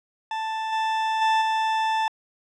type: tone with level steps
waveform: 40% pulse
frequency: 882 Hz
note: A5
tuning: 4 cents sharp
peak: -25 / -21 / -17 / -20 dBFS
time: 0.31-2.08 s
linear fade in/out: 2 ms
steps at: 0.72 / 1.21 / 1.41 s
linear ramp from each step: 10 ms
effects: low-pass 4000 Hz 12 dB/octave